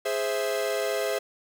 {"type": "chord", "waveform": "45% pulse", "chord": "Ab augmented", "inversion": "none", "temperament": "equal", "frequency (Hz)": [415.3, 523.3, 659.3], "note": ["Ab4", "C5", "E5"], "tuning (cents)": [0, 0, 0], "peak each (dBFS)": -30, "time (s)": [0.05, 1.19], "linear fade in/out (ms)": 10, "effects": []}